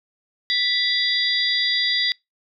sine tone cluster, 1974 / 3451 / 3823 / 4768 Hz, B6 / A7 / A#7 / D8, -1 / -34 / +43 / +25 cents, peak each -24 dBFS, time 0.5-2.12 s, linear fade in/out 0 ms, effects noise-tail reverb RT60 0.2 s tail -26 dB re dry

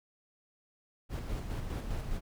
brown noise with tremolo, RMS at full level -35 dBFS, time 1.09-2.21 s, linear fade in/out 50 ms, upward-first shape square, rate 4.9 Hz, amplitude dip 35%, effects none

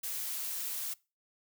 blue noise, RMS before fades -37 dBFS, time 0.03-0.94 s, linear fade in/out 10 ms, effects noise-tail reverb RT60 0.3 s tail -23 dB re dry

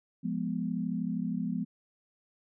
sine chord, F diminished, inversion none, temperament equal, 174.61 / 207.7 / 246.9 Hz, F3 / Ab3 / Cb4, 0 / 0 / 0 cents, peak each -34 dBFS, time 0.23-1.65 s, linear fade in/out 20 ms, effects none

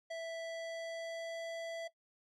square tone with pitch glide, 659.3 to 663.9 Hz, E5 to E5, 0 to +12 cents, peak -40 dBFS, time 0.1-1.88 s, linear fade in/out 10 ms, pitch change +12 cents, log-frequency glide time 0.4-1.46 s, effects noise-tail reverb RT60 0.1 s tail -17 dB re dry + low-pass 6000 Hz 12 dB/octave

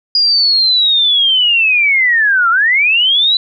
sine linear two-way sweep, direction down then up, 4894 to 1324 to 4017 Hz, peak -8 dBFS, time 0.15-3.37 s, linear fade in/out 2 ms, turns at 2.5 s, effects none

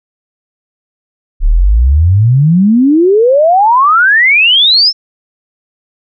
sine exponential sweep, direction up, 33.23 to 5410 Hz, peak -4 dBFS, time 1.4-4.93 s, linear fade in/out 50 ms, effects none

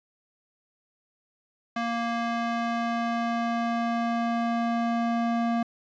square tone with band-pass filter sweep, 233.1 Hz, A#3, in tune, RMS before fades -27 dBFS, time 1.76-5.63 s, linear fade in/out 5 ms, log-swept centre 1200 to 580 Hz, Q 0.71, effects resampled to 16000 Hz + 10-bit

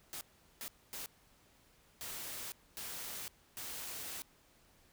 white noise bursts at uneven times, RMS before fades -44 dBFS, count 6, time 0.13-0.21 / 0.61-0.68 / 0.93-1.06 / 2.01-2.52 / 2.77-3.28 / 3.57-4.22 s, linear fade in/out 0 ms, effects pink hiss -67 dBFS RMS until 4.92 s

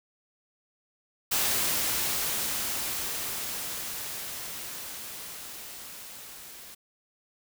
white noise with level ramp, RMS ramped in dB -26 to -46 dBFS, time 1.31-6.75 s, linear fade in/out 10 ms, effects none

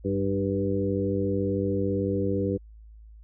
harmonic tone with a mistuned harmonic, 98 Hz, G2, in tune, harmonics 1 / 2 / 3 / 4 / 5, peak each -30 / -30 / -30 / -30 / -30 dBFS, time 0.04-2.58 s, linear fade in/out 20 ms, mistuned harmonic 3, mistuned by +26 cents, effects added 54 Hz sine -45 dBFS peak until 3.23 s

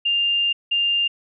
sine tone pair in turn, 2800 / 2800 Hz, F7 / F7, +4 / +4 cents, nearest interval unison, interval 0 cents, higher neither, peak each -17 dBFS, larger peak neither, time 0.05-0.53 / 0.71-1.08 s, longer first, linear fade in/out 10 ms, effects none

